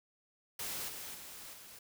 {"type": "noise with level steps", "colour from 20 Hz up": "white", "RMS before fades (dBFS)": [-40, -45, -49, -53], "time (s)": [0.59, 1.79], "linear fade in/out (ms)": 5, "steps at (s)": [0.88, 1.14, 1.53], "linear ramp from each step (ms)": 10, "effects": []}